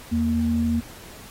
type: tone pair together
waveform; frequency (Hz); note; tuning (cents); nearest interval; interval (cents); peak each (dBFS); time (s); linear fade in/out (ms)
sine; 82.41 / 233.1; E2 / A#3; 0 / 0; octave + tritone; 1800; -26 / -20; 0.11-0.81; 20
effects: pink hiss -44 dBFS RMS until 1.3 s + AAC 48 kbps